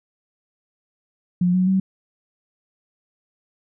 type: tone with pitch steps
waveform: sine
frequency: 178.2 / 184.16 / 190.33 Hz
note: F3 / F#3 / F#3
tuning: +35 / -8 / +49 cents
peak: -15 dBFS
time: 1.41-1.8 s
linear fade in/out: 5 ms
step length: 130 ms
effects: none